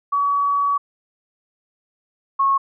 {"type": "tone pair in turn", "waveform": "sine", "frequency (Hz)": [1134, 1094.9], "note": ["C#6", "C#6"], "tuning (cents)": [39, -22], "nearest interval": "minor second", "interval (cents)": 61, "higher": "first", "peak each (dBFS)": [-16, -14], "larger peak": "second", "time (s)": [[0.12, 0.78], [2.39, 2.58]], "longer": "first", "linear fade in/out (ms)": 10, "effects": []}